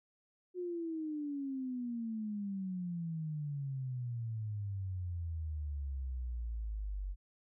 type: exponential sweep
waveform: sine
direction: down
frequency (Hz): 365 to 46.25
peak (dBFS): -36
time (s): 0.54-7.16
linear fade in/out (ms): 50
effects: none